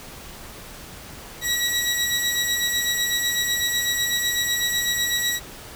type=tone pair together; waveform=20% pulse; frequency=1926 / 3860 Hz; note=B6 / B7; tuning=-44 / -40 cents; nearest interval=octave; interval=1204 cents; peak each=-18 / -19 dBFS; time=1.41-5.4 s; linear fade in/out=50 ms; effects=pink hiss -40 dBFS RMS until 5.75 s